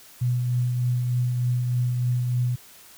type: tone with tremolo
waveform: sine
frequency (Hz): 123.47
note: B2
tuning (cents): 0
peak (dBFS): -19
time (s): 0.21-2.56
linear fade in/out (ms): 10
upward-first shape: triangle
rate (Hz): 3.3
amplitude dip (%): 35
effects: white hiss -49 dBFS RMS until 2.97 s